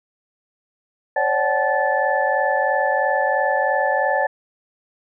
sine tone cluster, 542 / 585 / 755 / 864 / 1747 Hz, C#5 / D5 / F#5 / A5 / A6, -39 / -7 / +35 / -32 / -13 cents, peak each -23 dBFS, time 1.16-4.27 s, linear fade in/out 5 ms, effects none

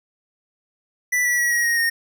square tone with pitch steps, 1975.5 / 1949.4 / 1923.7 / 1898.3 / 1873.3 / 1848.5 Hz, B6 / B6 / B6 / A#6 / A#6 / A#6, 0 / -23 / -46 / +31 / +8 / -15 cents, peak -18 dBFS, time 1.12-1.9 s, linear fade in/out 10 ms, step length 130 ms, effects none

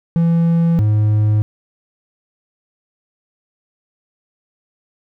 triangle tone pair in turn, 167.6 / 106.29 Hz, E3 / G#2, +29 / +41 cents, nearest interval minor sixth, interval 788 cents, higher first, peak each -9 dBFS, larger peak neither, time 0.16-0.79 / 0.79-1.42 s, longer neither, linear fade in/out 0 ms, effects none

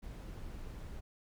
brown noise, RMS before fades -45 dBFS, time 0.02-1.01 s, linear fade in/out 20 ms, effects none

